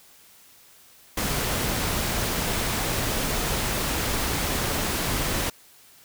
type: noise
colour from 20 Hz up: pink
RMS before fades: -26 dBFS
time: 1.17-5.5 s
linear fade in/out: 5 ms
effects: white hiss -53 dBFS RMS until 6.04 s